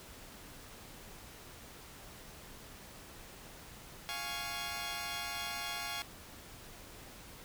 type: chord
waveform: 10% pulse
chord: Db major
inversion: first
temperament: equal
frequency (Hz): 698.5 / 830.6 / 1108.7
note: F5 / Ab5 / Db6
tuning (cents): 0 / 0 / 0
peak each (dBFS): -34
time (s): 4.09-6.02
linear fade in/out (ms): 0
effects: pink hiss -52 dBFS RMS until 7.44 s